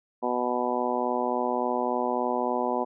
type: harmonic tone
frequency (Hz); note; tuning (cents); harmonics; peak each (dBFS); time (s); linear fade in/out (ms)
123.5; B2; 0; 2 / 3 / 4 / 5 / 6 / 7 / 8; -32 / -32 / -32 / -32 / -32 / -32 / -32; 0.22-2.85; 20
effects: none